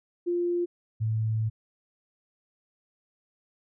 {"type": "tone pair in turn", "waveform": "sine", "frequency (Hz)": [349.2, 110.31], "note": ["F4", "A2"], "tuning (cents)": [0, 5], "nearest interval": "octave + minor sixth", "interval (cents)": 1995, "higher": "first", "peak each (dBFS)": -24, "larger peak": "neither", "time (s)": [[0.26, 0.66], [1, 1.5]], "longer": "second", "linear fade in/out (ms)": 20, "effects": []}